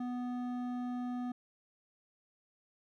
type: tone with hard clipping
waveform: sine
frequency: 246.9 Hz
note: B3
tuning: in tune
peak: -37 dBFS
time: 0-1.32 s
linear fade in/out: 5 ms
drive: 10 dB
effects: none